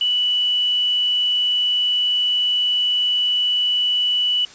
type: tone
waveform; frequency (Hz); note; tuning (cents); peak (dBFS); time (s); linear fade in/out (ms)
sine; 2960; F#7; 0; -16; 0.01-4.45; 2
effects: white hiss -43 dBFS RMS until 4.54 s + resampled to 16000 Hz